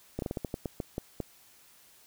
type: slowing click train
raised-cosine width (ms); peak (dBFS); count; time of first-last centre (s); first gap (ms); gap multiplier
2; -19; 11; 0.19-1.203; 32; 1.24
effects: white hiss -59 dBFS RMS until 2.06 s